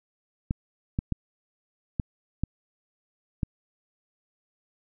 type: clicks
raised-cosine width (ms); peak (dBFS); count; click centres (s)
5; -13; 6; 0.509 / 0.989 / 1.123 / 1.998 / 2.436 / 3.432
effects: none